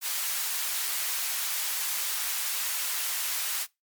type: high-pass noise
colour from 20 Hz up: white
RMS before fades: -30 dBFS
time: 0.01-3.67 s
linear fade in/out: 50 ms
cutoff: 1000 Hz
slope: 12 dB/octave
effects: noise-tail reverb RT60 0.2 s tail -22 dB re dry + MP3 96 kbps